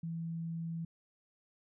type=tone; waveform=sine; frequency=165.5 Hz; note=E3; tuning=7 cents sharp; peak=-36 dBFS; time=0.03-0.85 s; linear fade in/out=5 ms; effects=none